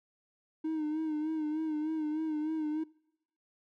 triangle tone with vibrato, 310 Hz, D#4, 6 cents flat, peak -28 dBFS, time 0.64-2.84 s, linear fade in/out 10 ms, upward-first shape sine, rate 3.3 Hz, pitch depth 50 cents each way, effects noise-tail reverb RT60 0.9 s tail -26 dB re dry + tanh soft clip ceiling -24 dBFS

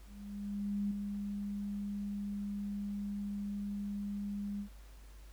sine tone with ADSR envelope, 202.8 Hz, G#3, 41 cents flat, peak -31 dBFS, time 0.05-4.69 s, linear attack 860 ms, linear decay 4 ms, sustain -5 dB, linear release 89 ms, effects added 50 Hz sine -51 dBFS peak until 5.32 s + pink hiss -63 dBFS RMS until 5.32 s

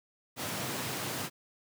pink high-pass noise, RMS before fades -36 dBFS, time 0.36-1.3 s, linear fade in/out 50 ms, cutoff 100 Hz, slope 48 dB/octave, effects none

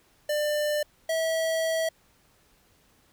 square tone pair in turn, 596 / 648.6 Hz, D5 / E5, +25 / -28 cents, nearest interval minor second, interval 147 cents, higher second, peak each -25 dBFS, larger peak neither, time 0.29-0.83 / 1.09-1.89 s, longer second, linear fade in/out 5 ms, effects pink hiss -63 dBFS RMS until 3.12 s

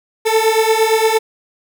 30% pulse beating tone pair, 438.7 / 447.4 Hz, A4 / A4, -5 / +29 cents, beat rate 8.7 Hz, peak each -12 dBFS, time 0.25-1.19 s, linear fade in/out 20 ms, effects none

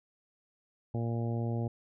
harmonic tone, 116.54 Hz, A#2, in tune, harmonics 1 / 2 / 3 / 4 / 5 / 6 / 7, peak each -31 / -37 / -41 / -43 / -45 / -47 / -48 dBFS, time 0.94-1.68 s, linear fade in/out 5 ms, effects none

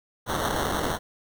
violet noise with sample-and-hold, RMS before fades -27 dBFS, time 0.26-0.99 s, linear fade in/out 50 ms, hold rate 2450 Hz, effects none

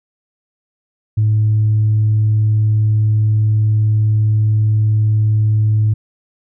sine tone, 107.6 Hz, A2, 38 cents flat, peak -9 dBFS, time 1.17-5.94 s, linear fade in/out 10 ms, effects tanh soft clip ceiling -7 dBFS

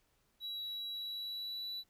triangle tone with pitch glide, 3899 to 3951 Hz, B7 to B7, -23 to 0 cents, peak -38 dBFS, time 0.4-1.84 s, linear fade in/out 50 ms, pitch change +23 cents, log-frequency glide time 0.87-1.73 s, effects pink hiss -75 dBFS RMS until 1.89 s

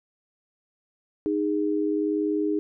sine tone pair together, 309.4 / 410.5 Hz, D#4 / G#4, -10 / -20 cents, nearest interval perfect fourth, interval 490 cents, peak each -24 / -26 dBFS, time 1.26-2.59 s, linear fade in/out 0 ms, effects none

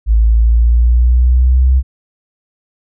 sine linear sweep, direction up, 54.1 to 65.41 Hz, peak -6 dBFS, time 0.06-1.83 s, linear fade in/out 50 ms, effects none

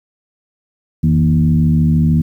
sine tone with frequency modulation, 160.9 Hz, E3, 42 cents flat, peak -9 dBFS, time 1.03-2.22 s, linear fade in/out 10 ms, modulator 73.6 Hz, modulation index 1, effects 8-bit

